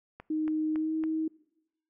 click train, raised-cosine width 0.5 ms, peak -28 dBFS, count 4, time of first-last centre 0.2-1.038 s, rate 3.58 Hz
sine tone with pitch glide, 311.1 to 317.1 Hz, D#4 to D#4, 0 to +33 cents, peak -27 dBFS, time 0.3-1.28 s, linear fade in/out 5 ms, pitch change +33 cents, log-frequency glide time 0.73-0.95 s
effects noise-tail reverb RT60 0.9 s tail -22 dB re dry

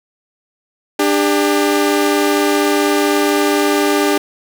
sawtooth tone pair together, 296.6 / 400.9 Hz, D4 / G4, +17 / +39 cents, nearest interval perfect fourth, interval 522 cents, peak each -11 dBFS, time 0.99-4.18 s, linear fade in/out 5 ms, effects none

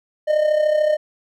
triangle tone with amplitude modulation, 609 Hz, D#5, 37 cents flat, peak -10 dBFS, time 0.27-0.97 s, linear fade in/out 20 ms, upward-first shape sine, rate 33.5 Hz, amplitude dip 60%, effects none

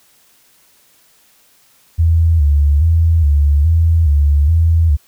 sine tone with vibrato, 77.3 Hz, D#2, 11 cents flat, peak -8 dBFS, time 1.98-4.97 s, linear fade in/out 20 ms, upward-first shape square, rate 1.2 Hz, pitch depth 110 cents each way, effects white hiss -52 dBFS RMS until 5.07 s

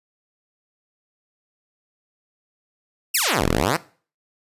5% pulse exponential two-way sweep, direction down then up, 2985 to 34.65 to 183.7 Hz, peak -7 dBFS, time 3.14-3.77 s, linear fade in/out 10 ms, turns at 3.48 s, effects noise-tail reverb RT60 0.4 s tail -19 dB re dry + resampled to 32000 Hz

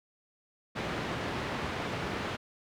pink band-pass noise, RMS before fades -35 dBFS, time 0.75-2.37 s, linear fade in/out 20 ms, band 100 to 2800 Hz, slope 12 dB/octave, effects none

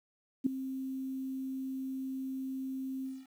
sine tone with ADSR envelope, 264.3 Hz, C4, 18 cents sharp, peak -21 dBFS, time 0.44-3.27 s, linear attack 24 ms, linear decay 4 ms, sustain -14 dB, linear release 220 ms, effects 10-bit

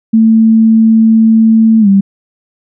sine tone with pitch glide, 223 to 196.39 Hz, A3 to G3, +23 to +3 cents, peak -3 dBFS, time 0.13-2.01 s, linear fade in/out 10 ms, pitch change -220 cents, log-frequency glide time 1.8-1.88 s, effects none

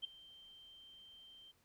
sine tone with ADSR envelope, 3136 Hz, G7, in tune, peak -36 dBFS, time 0.02-1.52 s, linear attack 25 ms, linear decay 8 ms, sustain -20 dB, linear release 15 ms, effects pink hiss -74 dBFS RMS until 1.64 s

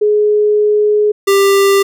sine / square tone pair in turn, 420 / 395.3 Hz, G#4 / G4, +19 / +15 cents, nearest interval minor second, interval 104 cents, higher first, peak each -8 dBFS, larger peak neither, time 0.01-1.12 / 1.27-1.83 s, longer first, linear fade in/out 10 ms, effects none

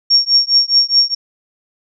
sine tone with tremolo, 5530 Hz, F8, 18 cents flat, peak -5 dBFS, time 0.1-1.15 s, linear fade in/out 10 ms, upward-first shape triangle, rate 4.8 Hz, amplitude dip 100%, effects none

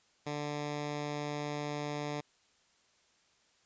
10% pulse tone, 147.3 Hz, D3, 6 cents sharp, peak -27 dBFS, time 0.26-2.21 s, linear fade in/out 10 ms, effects white hiss -69 dBFS RMS until 3.65 s + resampled to 16000 Hz

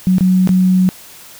sine tone with dropouts, 185 Hz, F#3, in tune, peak -8 dBFS, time 0.07-0.89 s, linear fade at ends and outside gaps 0 ms, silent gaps 0.183-0.208 / 0.474-0.491 s, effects white hiss -38 dBFS RMS until 1.39 s

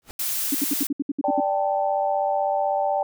pink noise with exponential growth, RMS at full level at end -36 dBFS, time 0.02-0.11 s, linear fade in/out 0 ms, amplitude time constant 19 ms
blue noise, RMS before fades -26 dBFS, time 0.19-0.87 s, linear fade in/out 5 ms
sine tone bursts, 282.9 Hz, C#4, 35 cents sharp, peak -20 dBFS, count 10, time 0.52-1.403 s, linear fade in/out 5 ms, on 28 ms, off 67 ms
sine chord, D suspended fourth, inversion none, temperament equal, 587.3 / 784 / 880 Hz, D5 / G5 / A5, 0 / 0 / 0 cents, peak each -24 / -23 / -28 dBFS, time 1.24-3.03 s, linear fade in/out 2 ms
effects none

